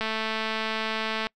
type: click train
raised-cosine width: 0.3 ms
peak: -13 dBFS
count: 278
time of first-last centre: 0.01-1.269 s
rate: 220 Hz
effects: noise-tail reverb RT60 0.1 s tail -26 dB re dry